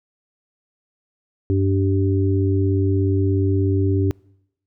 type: harmonic tone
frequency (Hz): 96.8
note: G2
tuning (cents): -21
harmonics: 1 / 3 / 4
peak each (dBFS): -17 / -22 / -23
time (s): 1.5-4.11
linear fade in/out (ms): 0
effects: noise-tail reverb RT60 0.8 s tail -26 dB re dry